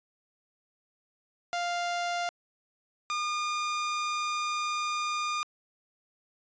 sawtooth tone pair in turn, 698.5 / 1213.9 Hz, F5 / D#6, 0 / -43 cents, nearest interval minor seventh, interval 957 cents, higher second, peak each -25 dBFS, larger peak neither, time 1.53-2.29 / 3.1-5.43 s, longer second, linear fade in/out 0 ms, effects resampled to 16000 Hz

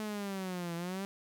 sawtooth linear two-way sweep, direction down then up, 216.4 to 167.3 to 199.3 Hz, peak -32 dBFS, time 0-1.05 s, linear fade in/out 0 ms, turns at 0.75 s, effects none

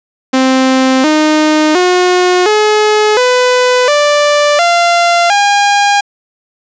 sawtooth tone with pitch steps, 261.6 / 307.5 / 361.5 / 425 / 499.6 / 587.3 / 690.4 / 811.6 Hz, C4 / D#4 / F#4 / G#4 / B4 / D5 / F5 / G#5, 0 / -20 / -40 / +40 / +20 / 0 / -20 / -40 cents, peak -3 dBFS, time 0.33-6.01 s, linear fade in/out 10 ms, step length 710 ms, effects resampled to 16000 Hz + 7-bit

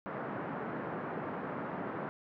pink band-pass noise, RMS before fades -39 dBFS, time 0.06-2.09 s, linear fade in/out 0 ms, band 150 to 1600 Hz, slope 24 dB/octave, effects none

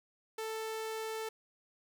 sawtooth tone, 441.6 Hz, A4, 6 cents sharp, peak -33 dBFS, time 0.38-1.29 s, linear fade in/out 5 ms, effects none

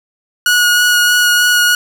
sawtooth tone with vibrato, 1453 Hz, F#6, 32 cents flat, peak -5 dBFS, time 0.46-1.75 s, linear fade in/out 2 ms, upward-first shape sine, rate 3.2 Hz, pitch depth 10 cents each way, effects none

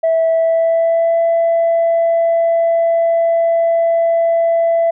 sine tone with pitch glide, 654 to 668.5 Hz, E5 to E5, -14 to +24 cents, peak -9 dBFS, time 0.03-4.91 s, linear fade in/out 10 ms, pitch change +38 cents, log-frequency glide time 0.28-1.19 s, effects tanh soft clip ceiling -8 dBFS

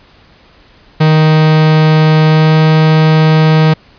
45% pulse tone with pitch glide, 156.1 to 157.09 Hz, D#3 to D#3, +6 to +17 cents, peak -5 dBFS, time 1-3.74 s, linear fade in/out 10 ms, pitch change +11 cents, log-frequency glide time 2.25-2.56 s, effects pink hiss -44 dBFS RMS until 3.98 s + resampled to 11025 Hz

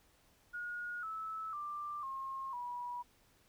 sine tone with pitch steps, 1440 / 1305.3 / 1183.2 / 1072.6 / 972.3 Hz, F#6 / E6 / D6 / C6 / B5, -47 / -17 / +13 / +43 / -27 cents, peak -39 dBFS, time 0.53-3.03 s, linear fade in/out 20 ms, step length 500 ms, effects pink hiss -69 dBFS RMS until 3.48 s

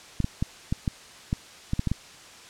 clicks, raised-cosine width 5 ms, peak -12 dBFS, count 10, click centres 0.203 / 0.244 / 0.425 / 0.725 / 0.878 / 1.329 / 1.734 / 1.794 / 1.873 / 1.916 s, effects white hiss -47 dBFS RMS until 2.49 s + low-pass 7000 Hz 12 dB/octave

